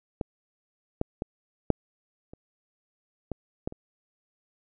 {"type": "clicks", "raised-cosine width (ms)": 2, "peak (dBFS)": [-15, -12, -16, -6, -30, -18, -15, -28], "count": 8, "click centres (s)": [0.212, 1.014, 1.221, 1.703, 2.335, 3.317, 3.675, 3.724], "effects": []}